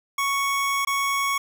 25% pulse tone with dropouts, 1110 Hz, C#6, 2 cents sharp, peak -18 dBFS, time 0.18-1.38 s, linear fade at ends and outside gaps 5 ms, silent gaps 0.85-0.871 s, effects none

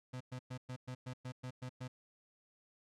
35% pulse tone bursts, 127 Hz, B2, 49 cents sharp, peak -40 dBFS, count 10, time 0.13-1.88 s, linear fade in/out 10 ms, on 76 ms, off 110 ms, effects low-pass 8000 Hz 12 dB/octave

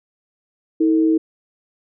sine tone pair together, 320 / 446.3 Hz, D#4 / A4, +49 / +25 cents, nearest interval tritone, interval 576 cents, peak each -13 / -23 dBFS, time 0.8-1.18 s, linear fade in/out 10 ms, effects none

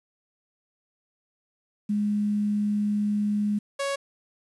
sine / sawtooth tone pair in turn, 207.7 / 555.7 Hz, G#3 / C#5, 0 / +4 cents, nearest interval octave + perfect fourth, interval 1704 cents, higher second, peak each -22 dBFS, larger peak neither, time 1.89-3.59 / 3.79-3.96 s, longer first, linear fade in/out 10 ms, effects resampled to 24000 Hz + 9-bit

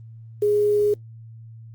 sine tone with quantisation, 415.3 Hz, G#4, in tune, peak -16 dBFS, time 0.42-0.94 s, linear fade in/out 5 ms, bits 7, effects added 113 Hz sine -39 dBFS peak until 1.74 s + Opus 32 kbps

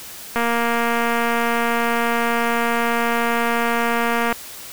click train, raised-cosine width 0.5 ms, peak -6 dBFS, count 929, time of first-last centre 0.36-4.326 s, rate 234 Hz, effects white hiss -36 dBFS RMS until 4.72 s

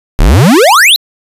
square exponential sweep, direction up, 31.5 to 4183 Hz, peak -3 dBFS, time 0.19-0.96 s, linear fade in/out 0 ms, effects resampled to 32000 Hz

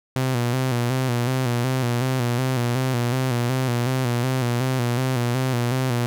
sawtooth tone with vibrato, 125.1 Hz, B2, 23 cents sharp, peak -16 dBFS, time 0.16-6.06 s, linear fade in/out 0 ms, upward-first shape square, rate 2.7 Hz, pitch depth 68 cents each way, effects none

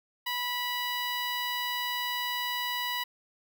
10% pulse tone with notch filter, 980 Hz, B5, 14 cents flat, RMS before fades -32 dBFS, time 0.26-3.04 s, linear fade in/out 10 ms, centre 6400 Hz, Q 1.1, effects none

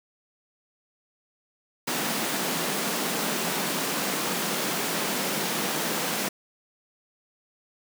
pink high-pass noise, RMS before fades -28 dBFS, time 1.87-6.29 s, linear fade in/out 10 ms, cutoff 160 Hz, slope 48 dB/octave, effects none

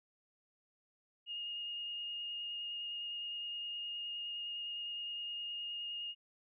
sine tone with vibrato, 2848 Hz, F7, 33 cents sharp, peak -39 dBFS, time 1.26-6.15 s, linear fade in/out 50 ms, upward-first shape sine, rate 9.7 Hz, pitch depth 9 cents each way, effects none

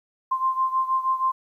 sine beating tone pair, 1046.5 / 1052.8 Hz, C6 / C6, 0 / +10 cents, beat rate 6.3 Hz, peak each -22 / -26 dBFS, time 0.31-1.32 s, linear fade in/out 10 ms, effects 10-bit

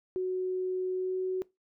sine tone with pitch glide, 370 to 372.6 Hz, F#4 to F#4, 0 to +12 cents, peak -28 dBFS, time 0.16-1.42 s, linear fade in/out 0 ms, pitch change +12 cents, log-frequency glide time 0.94-1.17 s, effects noise-tail reverb RT60 0.2 s tail -21 dB re dry

